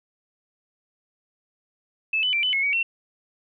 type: tone with pitch steps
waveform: sine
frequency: 2615 / 3002 / 2351 / 3010 / 2178 / 2258 / 2713 Hz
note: E7 / F#7 / D7 / F#7 / C#7 / C#7 / E7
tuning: -15 / +24 / +1 / +29 / -31 / +31 / +49 cents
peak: -20 dBFS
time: 2.13-2.83 s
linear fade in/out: 5 ms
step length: 100 ms
effects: none